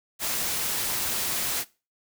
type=noise; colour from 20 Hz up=white; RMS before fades=-28 dBFS; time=0.19-1.65 s; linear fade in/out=50 ms; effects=noise-tail reverb RT60 0.3 s tail -20 dB re dry